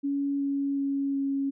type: tone with pitch steps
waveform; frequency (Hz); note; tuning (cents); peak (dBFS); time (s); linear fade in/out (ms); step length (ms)
sine; 280.7 / 278.9 / 277.2 / 275.4; C#4 / C#4 / C#4 / C#4; +22 / +11 / 0 / -11; -25; 0.03-1.51; 20; 370
effects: none